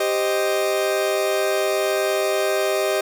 40% pulse chord, C minor, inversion second, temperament equal, 392 / 523.3 / 622.3 Hz, G4 / C5 / Eb5, 0 / 0 / 0 cents, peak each -22 / -26 / -21 dBFS, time 0-3.01 s, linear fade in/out 5 ms, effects none

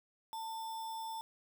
sine tone with sample-and-hold, 895 Hz, A5, 29 cents sharp, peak -39 dBFS, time 0.33-1.21 s, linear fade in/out 0 ms, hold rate 4410 Hz, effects none

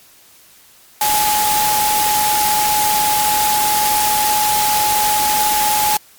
sine tone in noise, 844 Hz, G#5, 28 cents sharp, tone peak -15 dBFS, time 1.01-5.97 s, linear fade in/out 2 ms, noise white, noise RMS -18 dBFS, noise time 1.01-5.97 s, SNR 0 dB, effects white hiss -47 dBFS RMS until 6.18 s + MP3 96 kbps

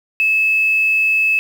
sine tone with quantisation, 2600 Hz, E7, 24 cents flat, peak -12 dBFS, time 0.2-1.39 s, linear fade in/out 0 ms, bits 6, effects none

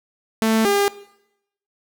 sawtooth tone pair in turn, 221.9 / 402.8 Hz, A3 / G4, +15 / +47 cents, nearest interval minor seventh, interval 1032 cents, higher second, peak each -12 dBFS, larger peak neither, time 0.42-0.65 / 0.65-0.88 s, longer neither, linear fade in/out 0 ms, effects noise-tail reverb RT60 0.8 s tail -18 dB re dry

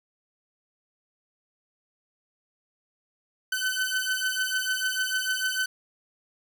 sawtooth beating tone pair, 1515 / 1521.7 Hz, F#6 / F#6, +40 / +48 cents, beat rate 6.7 Hz, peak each -25 dBFS, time 3.52-5.66 s, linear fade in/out 5 ms, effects none

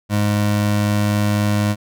square tone pair together, 103.85 / 207.7 Hz, G#2 / G#3, 0 / 0 cents, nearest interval octave, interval 1200 cents, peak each -18 / -20 dBFS, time 0.09-1.76 s, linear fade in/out 50 ms, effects none

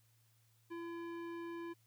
square tone with low-pass filter, 338.3 Hz, E4, 45 cents sharp, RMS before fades -45 dBFS, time 0.7-1.74 s, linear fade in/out 20 ms, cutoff 2100 Hz, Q 0.93, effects added 113 Hz sine -70 dBFS peak until 1.86 s + white hiss -75 dBFS RMS until 1.86 s

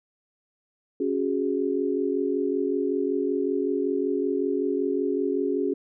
sine chord, C# suspended fourth, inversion none, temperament equal, 277.2 / 370 / 415.3 Hz, C#4 / F#4 / G#4, 0 / 0 / 0 cents, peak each -27 / -27 / -27 dBFS, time 1-5.74 s, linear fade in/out 5 ms, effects none

